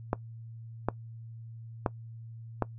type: clicks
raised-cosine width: 1 ms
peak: -12 dBFS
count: 4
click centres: 0.131 / 0.886 / 1.862 / 2.623 s
effects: noise-tail reverb RT60 0.1 s tail -20 dB re dry + added 114 Hz sine -42 dBFS peak until 2.78 s